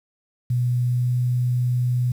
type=tone with pitch glide; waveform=sine; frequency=123 to 123.78 Hz; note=B2 to B2; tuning=-7 to +4 cents; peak=-18 dBFS; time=0.5-2.12 s; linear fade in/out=5 ms; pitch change=+11 cents; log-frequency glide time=0.84-1.14 s; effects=8-bit